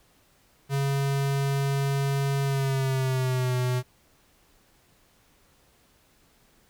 square tone with pitch glide, 138.59 to 125.63 Hz, C#3 to B2, 0 to +30 cents, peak -24 dBFS, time 0.69-3.83 s, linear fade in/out 50 ms, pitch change -170 cents, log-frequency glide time 2.43-3.56 s, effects pink hiss -62 dBFS RMS until 6.69 s

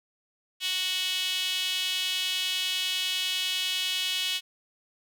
sawtooth tone with high-pass filter, 370 Hz, F#4, in tune, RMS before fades -29 dBFS, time 0.6-4.41 s, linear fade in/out 50 ms, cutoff 3100 Hz, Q 4.2, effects none

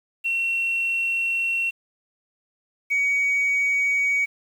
sine tone pair in turn, 2722 / 2254 Hz, F7 / C#7, -45 / +28 cents, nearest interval minor third, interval 327 cents, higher first, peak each -20 / -17 dBFS, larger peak second, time 0.24-1.71 / 2.9-4.26 s, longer first, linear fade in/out 20 ms, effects tanh soft clip ceiling -16 dBFS + 8-bit

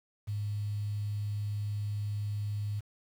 sine tone with quantisation, 103.6 Hz, G#2, 4 cents flat, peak -31 dBFS, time 0.27-2.81 s, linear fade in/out 20 ms, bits 9, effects none

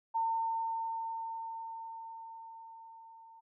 sine tone with level ramp, 906 Hz, A#5, 50 cents flat, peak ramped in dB -28 to -53 dBFS, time 0.14-3.41 s, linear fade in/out 20 ms, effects none

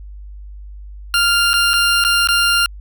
20% pulse tone with dropouts, 1396.9 Hz, F6, in tune, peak -7 dBFS, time 1.14-2.66 s, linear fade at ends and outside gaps 1 ms, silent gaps 1.533-1.539 / 1.734-1.738 / 2.04-2.048 / 2.273-2.287 s, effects added 50 Hz sine -31 dBFS peak until 2.8 s

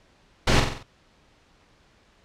pink noise with echo, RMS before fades -19 dBFS, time 0.47-0.6 s, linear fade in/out 5 ms, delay 46 ms, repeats 5, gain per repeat -5 dB, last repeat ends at 0.83 s, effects pink hiss -59 dBFS RMS until 2.24 s + low-pass 5000 Hz 12 dB/octave

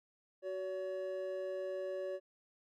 triangle tone pair together, 374.1 / 567 Hz, F#4 / C#5, +19 / +39 cents, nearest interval perfect fifth, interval 720 cents, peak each -40 / -37 dBFS, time 0.42-2.2 s, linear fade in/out 50 ms, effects none

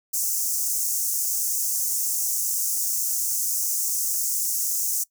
pink high-pass noise, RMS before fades -25 dBFS, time 0.13-5.04 s, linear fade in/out 10 ms, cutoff 5900 Hz, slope 48 dB/octave, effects noise-tail reverb RT60 0.1 s tail -21 dB re dry

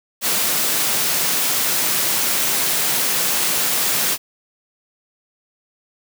white high-pass noise, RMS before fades -19 dBFS, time 0.21-4.18 s, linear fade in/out 50 ms, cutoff 120 Hz, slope 48 dB/octave, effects none

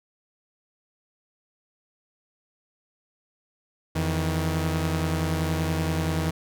sawtooth tone pair together, 84.7 / 158.88 Hz, E2 / D#3, +48 / +37 cents, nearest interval major seventh, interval 1089 cents, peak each -23 / -22 dBFS, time 3.95-6.31 s, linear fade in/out 10 ms, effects none

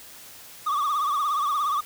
triangle tone with vibrato, 1174.7 Hz, D6, in tune, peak -20 dBFS, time 0.66-1.81 s, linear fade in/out 10 ms, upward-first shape triangle, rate 17 Hz, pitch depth 120 cents each way, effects white hiss -45 dBFS RMS until 1.85 s

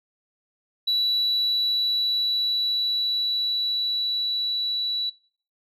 sine tone with level ramp, 3937 Hz, B7, 6 cents flat, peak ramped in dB -18 to -23 dBFS, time 0.87-5.1 s, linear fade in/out 10 ms, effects noise-tail reverb RT60 0.5 s tail -23 dB re dry + tanh soft clip ceiling -17 dBFS

